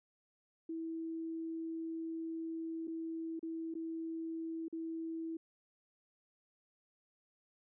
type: tone with dropouts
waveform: sine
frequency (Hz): 326.4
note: E4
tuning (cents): -17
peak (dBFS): -38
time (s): 0.69-5.37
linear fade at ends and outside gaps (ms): 5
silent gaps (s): 2.873-2.878 / 3.394-3.428 / 3.741-3.751 / 4.683-4.726
effects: none